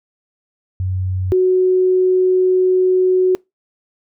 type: tone pair in turn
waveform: sine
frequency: 93 / 369.8 Hz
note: F#2 / F#4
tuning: +9 / -1 cents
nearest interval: 2 octaves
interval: 2390 cents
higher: second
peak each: -17 / -10 dBFS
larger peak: second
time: 0.8-1.32 / 1.32-3.35 s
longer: second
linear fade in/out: 0 ms
effects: noise-tail reverb RT60 0.2 s tail -25 dB re dry